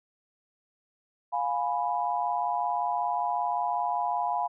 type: chord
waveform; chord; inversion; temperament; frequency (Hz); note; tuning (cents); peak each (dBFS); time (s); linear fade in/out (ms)
sine; F diminished; none; equal with one note detuned; 705.3 / 830.6 / 987.8; F5 / Ab5 / Cb6; +17 / 0 / 0; -30; 1.32-4.48; 20
effects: none